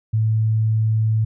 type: tone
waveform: sine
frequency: 110 Hz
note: A2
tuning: in tune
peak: -15 dBFS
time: 0.13-1.25 s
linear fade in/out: 10 ms
effects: none